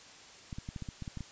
clicks, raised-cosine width 5 ms, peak -27 dBFS, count 10, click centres 0.528 / 0.585 / 0.689 / 0.762 / 0.823 / 0.888 / 1.023 / 1.078 / 1.173 / 1.207 s, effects white hiss -53 dBFS RMS until 1.31 s + resampled to 16000 Hz

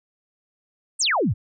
sine exponential sweep, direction down, 9397 to 79.7 Hz, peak -18 dBFS, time 0.99-1.34 s, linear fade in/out 20 ms, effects none

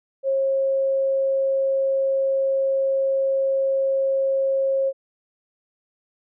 sine tone, 540 Hz, C#5, 45 cents flat, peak -18 dBFS, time 0.23-4.93 s, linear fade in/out 50 ms, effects none

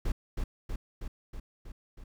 brown noise with echo, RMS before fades -28 dBFS, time 0.05-0.12 s, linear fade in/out 5 ms, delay 320 ms, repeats 6, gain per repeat -3 dB, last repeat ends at 2.04 s, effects none

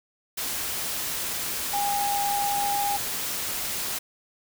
sine tone in noise, 811 Hz, G#5, 41 cents flat, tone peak -24 dBFS, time 1.73-2.97 s, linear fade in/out 10 ms, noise white, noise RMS -30 dBFS, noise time 0.37-3.99 s, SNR +3 dB, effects none

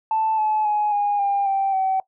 sine tone with pitch steps, 880 / 859.4 / 839.3 / 819.6 / 800.5 / 781.7 / 763.4 Hz, A5 / A5 / G#5 / G#5 / G5 / G5 / G5, 0 / -41 / +18 / -23 / +36 / -5 / -46 cents, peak -17 dBFS, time 0.11-2 s, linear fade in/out 2 ms, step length 270 ms, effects noise-tail reverb RT60 0.1 s tail -20 dB re dry + tanh soft clip ceiling -13 dBFS

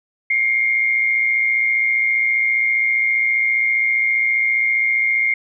sine tone pair together, 2122 / 2237 Hz, C7 / C#7, +24 / +15 cents, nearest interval minor second, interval 91 cents, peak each -15 / -24 dBFS, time 0.3-5.34 s, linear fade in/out 5 ms, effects none

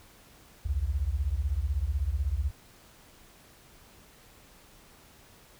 sine beating tone pair, 61.74 / 77.74 Hz, B1 / D#2, 0 / -1 cents, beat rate 16 Hz, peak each -29 dBFS, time 0.65-2.51 s, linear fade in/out 10 ms, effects pink hiss -56 dBFS RMS until 5.59 s

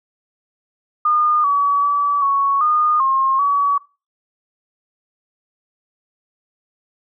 sine tone with pitch steps, 1217 / 1138 / 1149 / 1111 / 1223 / 1070 / 1135 Hz, D#6 / C#6 / D6 / C#6 / D#6 / C6 / C#6, -39 / +45 / -38 / +4 / -30 / +38 / +41 cents, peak -13 dBFS, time 1.05-3.78 s, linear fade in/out 5 ms, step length 390 ms, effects noise-tail reverb RT60 0.3 s tail -20 dB re dry

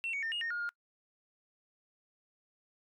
sine tone with pitch steps, 2709 / 2239 / 1811 / 2860 / 1843 / 1426 / 1416 Hz, E7 / C#7 / A6 / F7 / A#6 / F6 / F6, +47 / +17 / +49 / +41 / -20 / +36 / +23 cents, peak -32 dBFS, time 0.04-0.691 s, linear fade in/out 0 ms, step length 93 ms, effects noise-tail reverb RT60 0.1 s tail -26 dB re dry + tanh soft clip ceiling -30 dBFS

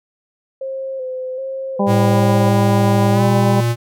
sine tone with vibrato, 523.3 Hz, C5, in tune, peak -22 dBFS, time 0.61-2.49 s, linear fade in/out 5 ms, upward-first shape square, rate 1.3 Hz, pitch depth 32 cents each way
harmonic tone, 199.4 Hz, G3, 30 cents sharp, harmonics 1 / 2 / 3 / 4 / 5, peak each -16 / -22 / -21 / -22 / -25 dBFS, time 1.79-3.61 s, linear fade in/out 10 ms
square tone with pitch glide, 110 to 117.9 Hz, A2 to A#2, 0 to +20 cents, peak -15 dBFS, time 1.86-3.76 s, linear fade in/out 50 ms, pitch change +120 cents, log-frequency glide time 3.12-3.23 s
effects none

